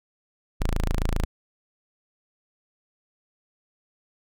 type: tone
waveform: sawtooth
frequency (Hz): 27.5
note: A0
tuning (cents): 0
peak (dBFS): -18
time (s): 0.6-1.25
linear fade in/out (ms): 10
effects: none